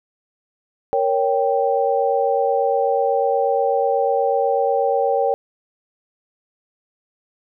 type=chord; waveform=sine; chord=G diminished; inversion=first; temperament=equal; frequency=466.2 / 554.4 / 784 Hz; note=Bb4 / Db5 / G5; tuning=0 / 0 / 0 cents; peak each=-20 dBFS; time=0.93-5.34 s; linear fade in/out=0 ms; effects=none